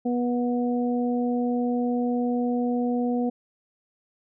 harmonic tone, 243.5 Hz, B3, 24 cents flat, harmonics 1 / 2 / 3, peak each -23 / -29 / -33 dBFS, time 0.05-3.3 s, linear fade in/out 10 ms, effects none

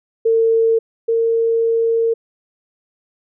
sine tone pair in turn, 452.9 / 457.1 Hz, A#4 / A#4, -50 / -34 cents, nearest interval unison, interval 16 cents, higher second, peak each -11 / -13 dBFS, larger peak first, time 0.25-0.79 / 1.08-2.14 s, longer second, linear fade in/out 10 ms, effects none

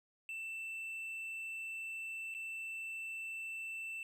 triangle tone with dropouts, 2666 Hz, E7, 19 cents sharp, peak -39 dBFS, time 0.29-4.03 s, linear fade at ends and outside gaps 1 ms, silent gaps 2.341-2.348 s, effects none

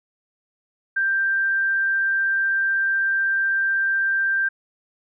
sine tone, 1577 Hz, G6, 10 cents sharp, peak -18 dBFS, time 0.96-4.49 s, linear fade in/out 10 ms, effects none

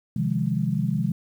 sine chord, F minor seventh, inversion second, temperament equal with one note detuned, 130.81 / 155.56 / 174.61 / 206 Hz, C3 / Eb3 / F3 / Ab3, 0 / 0 / 0 / -14 cents, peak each -27 dBFS, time 0.16-1.12 s, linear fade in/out 5 ms, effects 9-bit

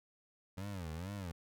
25% pulse tone with vibrato, 89.7 Hz, F2, 47 cents sharp, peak -37 dBFS, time 0.57-1.32 s, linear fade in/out 10 ms, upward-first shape sine, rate 2.2 Hz, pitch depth 230 cents each way, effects none

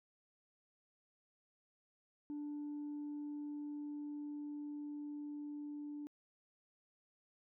sine tone with level ramp, 293.7 Hz, D4, in tune, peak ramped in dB -39 to -42 dBFS, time 2.3-6.07 s, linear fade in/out 0 ms, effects tanh soft clip ceiling -39 dBFS

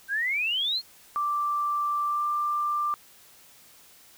sine exponential sweep, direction up, 1546 to 4377 Hz, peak -24 dBFS, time 0.08-0.82 s, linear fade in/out 50 ms
sine tone with pitch glide, 1174.7 to 1185.6 Hz, D6 to D6, 0 to +16 cents, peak -24 dBFS, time 1.16-2.94 s, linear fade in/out 0 ms, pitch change +16 cents, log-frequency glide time 2.06-2.24 s
effects white hiss -54 dBFS RMS until 4.17 s

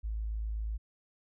sine tone, 54 Hz, A1, 32 cents flat, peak -32 dBFS, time 0.03-0.78 s, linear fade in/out 20 ms, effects none

